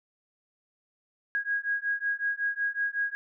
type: beating tone pair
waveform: sine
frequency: 1641 / 1646.4 Hz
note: G#6 / G#6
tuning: -21 / -16 cents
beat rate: 5.4 Hz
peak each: -30 dBFS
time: 1.35-3.15 s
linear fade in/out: 0 ms
effects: none